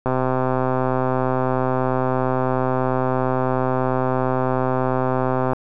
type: click train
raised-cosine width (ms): 1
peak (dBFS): -7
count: 707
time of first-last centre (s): 0.06-5.533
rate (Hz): 129
effects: none